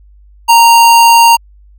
square tone, 928 Hz, A#5, 8 cents flat, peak -3 dBFS, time 0.48-1.37 s, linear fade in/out 20 ms, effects added 50 Hz sine -38 dBFS peak until 1.78 s

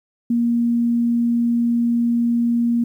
sine tone, 235.9 Hz, A#3, 21 cents sharp, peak -15 dBFS, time 0.3-2.84 s, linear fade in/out 5 ms, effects 9-bit

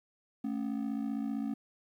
triangle ring-modulated tone, 246.9 Hz, B3, in tune, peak -27 dBFS, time 0.44-1.54 s, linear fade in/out 5 ms, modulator 27.7 Hz, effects 11-bit

